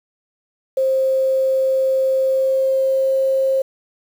sine tone with pitch glide, 529 to 533.6 Hz, C5 to C5, +19 to +34 cents, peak -14 dBFS, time 0.77-3.62 s, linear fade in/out 5 ms, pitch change +15 cents, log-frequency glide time 2.24-3.16 s, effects 7-bit

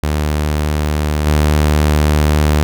sawtooth tone with level steps, 75.3 Hz, D2, 44 cents sharp, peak -10 / -6 dBFS, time 0.03-2.63 s, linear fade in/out 0 ms, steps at 1.26 s, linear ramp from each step 5 ms, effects none

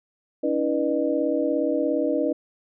sine tone cluster, 284.4 / 321.4 / 488.5 / 606 Hz, C#4 / E4 / B4 / D#5, +45 / -44 / -19 / -46 cents, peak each -26 dBFS, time 0.43-2.33 s, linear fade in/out 10 ms, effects none

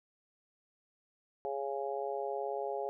harmonic tone, 138.3 Hz, C#3, 4 cents flat, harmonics 3 / 4 / 5 / 6, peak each -38 / -39 / -40 / -41 dBFS, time 1.45-2.89 s, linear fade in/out 0 ms, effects none

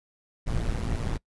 brown noise with amplitude modulation, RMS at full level -24 dBFS, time 0.46-1.18 s, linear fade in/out 20 ms, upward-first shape sine, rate 115 Hz, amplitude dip 80%, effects noise-tail reverb RT60 0.1 s tail -23 dB re dry + resampled to 24000 Hz

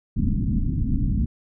pink low-pass noise, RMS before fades -22 dBFS, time 0.16-1.26 s, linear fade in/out 5 ms, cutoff 270 Hz, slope 48 dB/octave, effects none

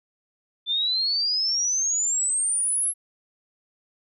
sine exponential sweep, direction up, 3520 to 11230 Hz, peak -21 dBFS, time 0.66-2.94 s, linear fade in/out 50 ms, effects none

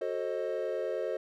triangle chord, F# diminished seventh, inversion none, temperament equal with one note detuned, 370 / 440 / 531.5 / 622.3 Hz, F#4 / A4 / C5 / Eb5, 0 / 0 / +27 / 0 cents, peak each -36 / -34 / -33 / -35 dBFS, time 0.01-1.17 s, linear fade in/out 5 ms, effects none

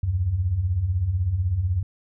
sine beating tone pair, 77.1 / 93.1 Hz, D#2 / F#2, -15 / +11 cents, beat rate 16 Hz, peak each -28 / -21 dBFS, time 0.03-1.83 s, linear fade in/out 5 ms, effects none

